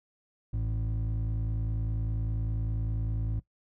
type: tone pair together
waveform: triangle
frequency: 55 / 110 Hz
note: A1 / A2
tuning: 0 / 0 cents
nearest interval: octave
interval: 1200 cents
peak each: -26 / -27 dBFS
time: 0.53-3.4 s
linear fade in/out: 10 ms
effects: noise-tail reverb RT60 0.1 s tail -20 dB re dry + tanh soft clip ceiling -25 dBFS